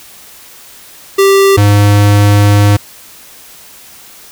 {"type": "tone pair in turn", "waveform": "square", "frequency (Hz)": [392, 102.46], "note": ["G4", "G#2"], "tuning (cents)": [0, -23], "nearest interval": "octave + major seventh", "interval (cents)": 2323, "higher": "first", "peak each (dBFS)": -5, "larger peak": "neither", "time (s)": [[1.18, 1.57], [1.57, 2.77]], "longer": "second", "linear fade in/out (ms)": 10, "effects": ["white hiss -36 dBFS RMS until 4.31 s"]}